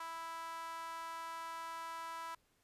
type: tone with high-pass filter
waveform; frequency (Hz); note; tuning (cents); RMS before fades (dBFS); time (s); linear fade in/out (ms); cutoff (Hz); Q
sawtooth; 329.6; E4; 0; -45; 0-2.35; 5; 1100; 8.5
effects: pink hiss -75 dBFS RMS until 2.63 s + resampled to 32000 Hz